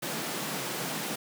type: high-pass noise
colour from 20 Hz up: pink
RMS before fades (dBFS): -34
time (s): 0.02-1.16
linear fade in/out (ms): 10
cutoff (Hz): 130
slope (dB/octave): 96
effects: none